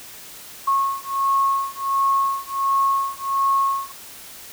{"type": "beating tone pair", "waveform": "sine", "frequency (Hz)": [1093, 1094.4], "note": ["C#6", "C#6"], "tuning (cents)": [-25, -23], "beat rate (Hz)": 1.4, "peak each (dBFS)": -21, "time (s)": [0.67, 3.92], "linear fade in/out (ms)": 10, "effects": ["white hiss -40 dBFS RMS until 4.52 s"]}